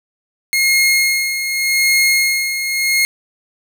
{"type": "tone with tremolo", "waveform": "sawtooth", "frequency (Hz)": 2150, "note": "C7", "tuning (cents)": 47, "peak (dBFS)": -7, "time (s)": [0.53, 3.05], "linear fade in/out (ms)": 0, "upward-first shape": "sine", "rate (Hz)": 0.85, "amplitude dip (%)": 60, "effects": []}